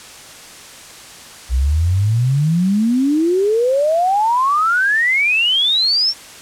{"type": "exponential sweep", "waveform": "sine", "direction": "up", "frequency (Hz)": [60, 5580], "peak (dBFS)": -12, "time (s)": [1.49, 6.14], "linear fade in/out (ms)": 50, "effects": ["white hiss -37 dBFS RMS until 6.41 s", "low-pass 9000 Hz 12 dB/octave"]}